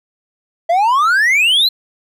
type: exponential sweep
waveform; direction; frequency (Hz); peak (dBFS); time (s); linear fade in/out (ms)
triangle; up; 653 to 4186; -8; 0.69-1.69; 10
effects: none